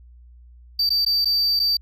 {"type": "tone with dropouts", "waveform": "triangle", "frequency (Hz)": 4640, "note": "D8", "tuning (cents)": -22, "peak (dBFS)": -16, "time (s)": [0.79, 1.77], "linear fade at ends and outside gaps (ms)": 5, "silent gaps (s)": [[0.893, 0.903], [1.05, 1.062], [1.247, 1.255], [1.594, 1.598]], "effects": ["added 60 Hz sine -44 dBFS peak until 1.81 s"]}